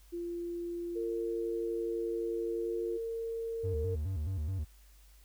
sine tone with pitch glide, 344.6 to 350.6 Hz, F4 to F4, -23 to +7 cents, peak -35 dBFS, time 0.12-2.98 s, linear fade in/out 20 ms, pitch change +30 cents, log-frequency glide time 2.54-2.75 s
sine tone, 456.3 Hz, A#4, 37 cents flat, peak -34 dBFS, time 0.95-3.96 s, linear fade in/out 20 ms
triangle tone with vibrato, 85 Hz, F2, 46 cents flat, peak -30 dBFS, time 3.63-4.65 s, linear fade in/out 20 ms, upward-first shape square, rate 4.7 Hz, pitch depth 200 cents each way
effects added 50 Hz sine -56 dBFS peak until 5.24 s + white hiss -65 dBFS RMS until 5.24 s

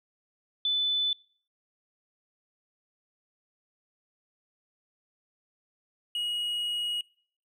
sine / triangle tone pair in turn, 3500 / 2896 Hz, A7 / F#7, -10 / -38 cents, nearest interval minor third, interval 328 cents, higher first, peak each -24 / -27 dBFS, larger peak first, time 0.65-1.13 / 6.15-7.01 s, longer second, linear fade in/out 2 ms, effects noise-tail reverb RT60 0.5 s tail -23 dB re dry

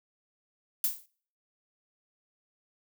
violet noise with exponential decay, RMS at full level -24 dBFS, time 0.84-1.06 s, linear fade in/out 1 ms, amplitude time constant 47 ms, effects noise-tail reverb RT60 0.5 s tail -24 dB re dry

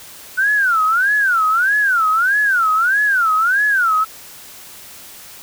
sine tone with vibrato, 1465 Hz, F#6, 18 cents flat, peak -12 dBFS, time 0.37-4.05 s, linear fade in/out 20 ms, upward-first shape sine, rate 1.6 Hz, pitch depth 260 cents each way, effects white hiss -38 dBFS RMS until 5.42 s

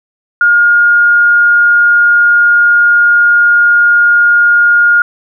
sine tone, 1422 Hz, F6, 31 cents sharp, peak -4 dBFS, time 0.41-5.02 s, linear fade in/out 2 ms, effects none

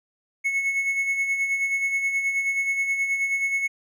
triangle tone with tremolo, 2196 Hz, C#7, 17 cents flat, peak -18 dBFS, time 0.44-3.68 s, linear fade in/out 20 ms, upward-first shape sine, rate 9.4 Hz, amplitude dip 50%, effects none

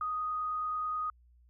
sine tone with frequency modulation, 1244.5 Hz, D#6, in tune, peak -31 dBFS, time 0.01-1.1 s, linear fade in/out 2 ms, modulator 29.5 Hz, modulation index 0.29, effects added 60 Hz sine -59 dBFS peak until 1.49 s

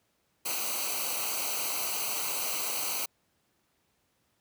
white noise with comb filter, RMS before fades -32 dBFS, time 0.45-3.06 s, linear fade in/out 10 ms, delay 0.57 ms, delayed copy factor -0.8, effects pink hiss -73 dBFS RMS until 4.4 s + high-pass 80 Hz 12 dB/octave

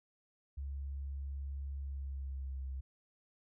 sine tone with pitch glide, 69.2 to 66.3 Hz, C#2 to C2, -2 to +23 cents, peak -38 dBFS, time 0.57-2.81 s, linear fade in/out 10 ms, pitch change -75 cents, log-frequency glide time 1.79-2.67 s, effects none

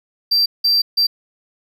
triangle tone bursts at uneven times, 4699 Hz, D8, in tune, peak -11 dBFS, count 3, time 0.31-0.46 / 0.64-0.82 / 0.97-1.07 s, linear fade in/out 10 ms, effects none

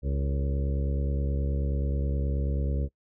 harmonic tone with a mistuned harmonic, 69.4 Hz, C#2, 3 cents sharp, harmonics 1 / 2 / 3 / 4 / 5 / 6 / 7 / 8, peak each -26 / -32 / -39 / -41 / -43 / -44 / -42 / -43 dBFS, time 0.02-2.89 s, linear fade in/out 50 ms, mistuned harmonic 7, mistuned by -40 cents, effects noise-tail reverb RT60 0.1 s tail -23 dB re dry

